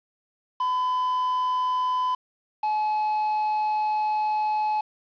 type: tone pair in turn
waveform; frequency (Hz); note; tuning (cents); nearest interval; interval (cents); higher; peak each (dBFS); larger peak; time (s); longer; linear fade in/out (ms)
triangle; 1008 / 853.5; B5 / G#5; +35 / +47; minor third; 288; first; -20; neither; 0.6-2.15 / 2.63-4.81; second; 5
effects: resampled to 11025 Hz + 8-bit